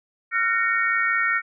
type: tone cluster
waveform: sine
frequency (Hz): 1374 / 1479 / 1846 / 2235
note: F6 / F#6 / A#6 / C#7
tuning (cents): -29 / -1 / -17 / +14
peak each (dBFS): -24 / -28 / -23 / -25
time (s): 0.31-1.42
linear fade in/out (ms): 50
effects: none